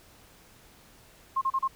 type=tone bursts; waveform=sine; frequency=1067 Hz; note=C6; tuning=34 cents sharp; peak=-23 dBFS; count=4; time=1.36-1.679 s; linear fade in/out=10 ms; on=55 ms; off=33 ms; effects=pink hiss -56 dBFS RMS until 1.75 s